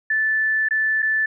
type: tone with dropouts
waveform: sine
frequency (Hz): 1753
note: A6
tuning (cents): -7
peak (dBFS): -17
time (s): 0.1-1.26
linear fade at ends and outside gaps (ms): 5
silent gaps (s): 0.687-0.708 / 1.022-1.026
effects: none